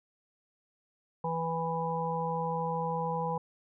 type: harmonic tone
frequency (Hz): 164.81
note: E3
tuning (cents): 0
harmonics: 1 / 3 / 5 / 6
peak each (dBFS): -35 / -35 / -35 / -35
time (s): 1.24-3.38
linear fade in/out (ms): 5
effects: none